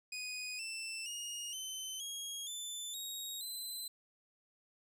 20% pulse tone with pitch steps, 2489 / 2668 / 2859 / 3064 / 3284 / 3520 / 3773 / 4043 Hz, D#7 / E7 / F7 / G7 / G#7 / A7 / A#7 / B7, 0 / +20 / +40 / -40 / -20 / 0 / +20 / +40 cents, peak -35 dBFS, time 0.12-3.88 s, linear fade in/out 5 ms, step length 470 ms, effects none

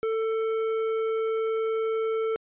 sine tone with tanh clipping, 444.8 Hz, A4, 19 cents sharp, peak -26 dBFS, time 0.03-2.36 s, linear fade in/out 0 ms, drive 11 dB, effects resampled to 8000 Hz

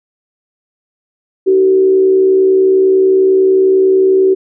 sine tone with frequency modulation, 380 Hz, F#4, 46 cents sharp, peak -6 dBFS, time 1.46-4.35 s, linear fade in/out 20 ms, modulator 68.9 Hz, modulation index 0.36, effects none

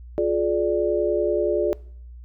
sine chord, D diminished, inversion first, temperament just, 352.4 / 422.9 / 587.3 Hz, F4 / Ab4 / D5, +16 / +31 / 0 cents, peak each -23 / -23 / -23 dBFS, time 0.18-1.73 s, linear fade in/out 0 ms, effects noise-tail reverb RT60 0.6 s tail -23 dB re dry + added 60 Hz sine -38 dBFS peak until 2.24 s

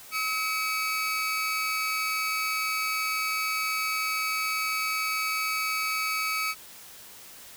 30% pulse tone pair together, 1285 / 2269 Hz, E6 / C#7, -45 / +40 cents, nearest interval minor seventh, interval 985 cents, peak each -27 dBFS, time 0.11-6.55 s, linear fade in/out 50 ms, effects white hiss -47 dBFS RMS until 7.56 s

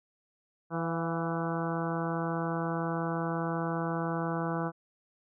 harmonic tone with a mistuned harmonic, 165.6 Hz, E3, 8 cents sharp, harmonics 1 / 2 / 3 / 4 / 5 / 6 / 7 / 8 / 9, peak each -33 / -36 / -38 / -39 / -40 / -41 / -41 / -42 / -43 dBFS, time 0.7-4.72 s, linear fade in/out 50 ms, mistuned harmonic 4, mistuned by +39 cents, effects none

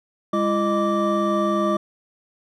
triangle tone cluster, 203.9 / 338.7 / 615 / 1167 Hz, G#3 / E4 / D#5 / D6, -32 / +47 / -20 / -11 cents, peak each -22 dBFS, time 0.33-1.77 s, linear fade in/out 5 ms, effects none

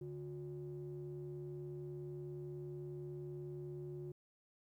triangle ring-modulated tone, 108.3 Hz, A2, 27 cents flat, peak -38 dBFS, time 0.01-4.12 s, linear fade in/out 5 ms, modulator 252 Hz, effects tanh soft clip ceiling -35 dBFS + 13-bit

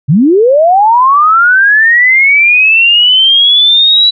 sine linear sweep, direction up, 123.47 to 3951 Hz, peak -3 dBFS, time 0.08-4.11 s, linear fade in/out 20 ms, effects none

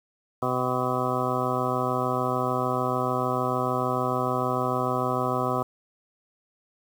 harmonic tone, 126.7 Hz, B2, 45 cents sharp, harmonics 1 / 2 / 3 / 4 / 5 / 6 / 8 / 9 / 10, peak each -32 / -32 / -32 / -32 / -32 / -32 / -32 / -32 / -32 dBFS, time 0.42-5.63 s, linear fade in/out 5 ms, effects 8-bit

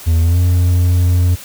triangle tone with pitch glide, 82.3 to 88.72 Hz, E2 to F2, -2 to +28 cents, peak -7 dBFS, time 0.06-1.36 s, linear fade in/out 20 ms, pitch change +130 cents, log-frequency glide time 0.21-0.38 s, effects white hiss -34 dBFS RMS until 1.44 s

